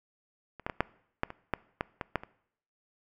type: clicks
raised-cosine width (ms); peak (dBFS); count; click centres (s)
0.5; -30 / -17 / -18 / -9 / -12 / -25 / -12 / -14 / -18 / -12 / -27; 11; 0.597 / 0.665 / 0.698 / 0.806 / 1.234 / 1.304 / 1.537 / 1.809 / 2.012 / 2.157 / 2.235
effects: noise-tail reverb RT60 0.7 s tail -22 dB re dry